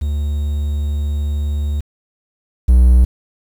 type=tone pair in turn; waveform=triangle; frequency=73.42 / 61.74 Hz; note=D2 / B1; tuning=0 / 0 cents; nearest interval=minor third; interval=300 cents; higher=first; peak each=-14 / -4 dBFS; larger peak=second; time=0.01-1.81 / 2.68-3.05 s; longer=first; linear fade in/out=10 ms; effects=7-bit